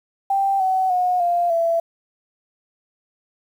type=tone with pitch steps; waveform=sine; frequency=785 / 754.3 / 724.9 / 696.5 / 669.3 Hz; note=G5 / F#5 / F#5 / F5 / E5; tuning=+2 / +33 / -36 / -5 / +26 cents; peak=-16 dBFS; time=0.3-1.8 s; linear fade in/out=5 ms; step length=300 ms; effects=8-bit